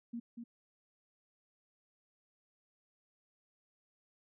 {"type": "tone with echo", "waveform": "sine", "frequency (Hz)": 234.9, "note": "A#3", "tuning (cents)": 13, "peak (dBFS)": -38, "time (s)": [0.13, 0.2], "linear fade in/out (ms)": 10, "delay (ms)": 240, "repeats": 1, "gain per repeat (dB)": -5, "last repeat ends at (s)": 0.44, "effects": []}